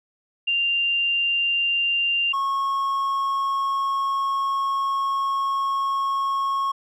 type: tone pair in turn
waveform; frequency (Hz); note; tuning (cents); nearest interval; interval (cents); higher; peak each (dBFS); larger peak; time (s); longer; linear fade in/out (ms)
sine / triangle; 2787 / 1094.3; F7 / C#6; -4 / -23; octave + major third; 1619; first; -19; neither; 0.47-2.33 / 2.33-6.72; second; 10
effects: none